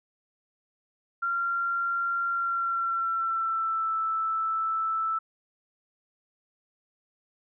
sine tone with pitch glide, 1380 to 1319.2 Hz, F6 to E6, -21 to +1 cents, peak -25 dBFS, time 1.22-5.19 s, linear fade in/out 10 ms, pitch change -78 cents, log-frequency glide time 2.29-3.96 s, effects none

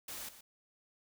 white noise with echo, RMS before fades -44 dBFS, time 0.08-0.29 s, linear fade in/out 5 ms, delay 120 ms, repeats 1, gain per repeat -12 dB, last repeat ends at 0.41 s, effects none

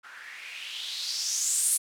violet noise with low-pass filter sweep, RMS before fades -31 dBFS, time 0.03-1.78 s, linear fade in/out 20 ms, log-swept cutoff 1400 to 10000 Hz, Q 4.3, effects none

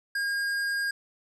sine tone with hard clipping, 1621 Hz, G#6, 42 cents flat, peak -28 dBFS, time 0.15-0.91 s, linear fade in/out 5 ms, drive 11 dB, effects none

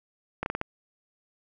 slowing click train, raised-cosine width 0.5 ms, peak -14 dBFS, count 5, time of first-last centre 0.43-0.614 s, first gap 31 ms, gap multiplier 1.27, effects none

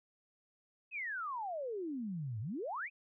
sine exponential two-way sweep, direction down then up, 2637 to 101.6 to 2637 Hz, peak -37 dBFS, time 0.91-2.9 s, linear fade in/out 50 ms, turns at 2.4 s, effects none

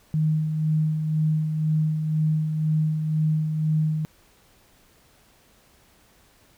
sine tone with tremolo, 155.56 Hz, D#3, in tune, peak -18 dBFS, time 0.14-4.05 s, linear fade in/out 0 ms, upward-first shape sine, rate 2 Hz, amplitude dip 45%, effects pink hiss -58 dBFS RMS until 6.57 s

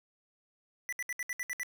square tone bursts, 1975.5 Hz, B6, in tune, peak -34 dBFS, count 8, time 0.89-1.632 s, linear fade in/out 0 ms, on 35 ms, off 66 ms, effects 11-bit

